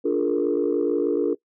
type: chord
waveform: sine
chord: Bb dominant seventh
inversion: first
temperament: just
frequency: 291.4 / 349.6 / 419.5 / 466.2 Hz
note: D4 / F4 / Ab4 / Bb4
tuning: -13 / +2 / +17 / 0 cents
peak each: -24 dBFS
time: 0.04-1.35 s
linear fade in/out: 20 ms
effects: noise-tail reverb RT60 0.1 s tail -21 dB re dry + tanh soft clip ceiling -12 dBFS